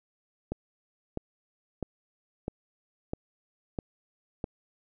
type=click train; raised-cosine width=2 ms; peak=-18 dBFS; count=7; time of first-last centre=0.52-4.442 s; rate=1.53 Hz; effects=none